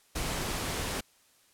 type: noise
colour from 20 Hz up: pink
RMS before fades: -33 dBFS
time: 0.15-1.01 s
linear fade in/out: 10 ms
effects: white hiss -64 dBFS RMS until 1.53 s + low-pass 12000 Hz 12 dB/octave